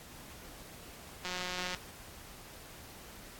click train, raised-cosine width 0.2 ms, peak -20 dBFS, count 91, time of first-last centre 1.25-1.747 s, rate 181 Hz, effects pink hiss -51 dBFS RMS until 3.39 s + AAC 64 kbps

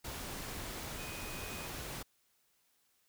sine tone in noise, 2495 Hz, D#7, 4 cents sharp, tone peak -49 dBFS, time 0.98-1.67 s, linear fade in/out 10 ms, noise pink, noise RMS -43 dBFS, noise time 0.04-2.03 s, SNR -9 dB, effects white hiss -74 dBFS RMS until 3.08 s

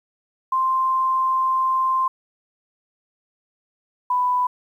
sine tone pair in turn, 1046.5 / 993.7 Hz, C6 / B5, 0 / +10 cents, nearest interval minor second, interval 90 cents, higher first, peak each -17 dBFS, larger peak neither, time 0.52-2.08 / 4.1-4.47 s, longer first, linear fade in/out 5 ms, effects 9-bit

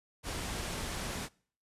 pink low-pass noise, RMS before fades -38 dBFS, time 0.23-1.29 s, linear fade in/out 50 ms, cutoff 11000 Hz, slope 24 dB/octave, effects noise-tail reverb RT60 0.5 s tail -24 dB re dry + resampled to 32000 Hz

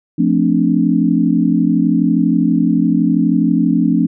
sine chord, D minor seventh, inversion first, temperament equal with one note detuned, 174.61 / 220.8 / 261.6 / 293.7 Hz, F3 / A3 / C4 / D4, 0 / +6 / 0 / 0 cents, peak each -16 dBFS, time 0.18-4.07 s, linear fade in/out 10 ms, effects none

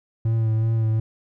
triangle tone with vibrato, 111.8 Hz, A2, 28 cents sharp, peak -16 dBFS, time 0.25-1 s, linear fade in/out 5 ms, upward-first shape sine, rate 2.7 Hz, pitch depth 26 cents each way, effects none

